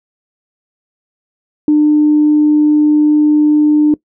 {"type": "tone", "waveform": "sine", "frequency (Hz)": 300.4, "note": "D4", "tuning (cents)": 39, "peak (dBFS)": -5, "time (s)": [1.68, 3.94], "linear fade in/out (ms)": 2, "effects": ["noise-tail reverb RT60 0.1 s tail -21 dB re dry", "tanh soft clip ceiling -1 dBFS"]}